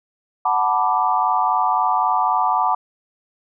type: chord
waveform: sine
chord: B minor seventh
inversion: second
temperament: equal with one note detuned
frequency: 740 / 880 / 983.8 / 1174.7 Hz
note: F#5 / A5 / B5 / D6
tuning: 0 / 0 / -7 / 0 cents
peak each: -21 dBFS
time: 0.45-2.75 s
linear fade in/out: 5 ms
effects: none